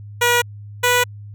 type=tone pair in turn; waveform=10% pulse; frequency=481.4 / 490.9 Hz; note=B4 / B4; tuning=-44 / -10 cents; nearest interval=unison; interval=34 cents; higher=second; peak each=-5 dBFS; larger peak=neither; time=0.21-0.42 / 0.83-1.04 s; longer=neither; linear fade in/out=10 ms; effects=added 103 Hz sine -33 dBFS peak until 1.34 s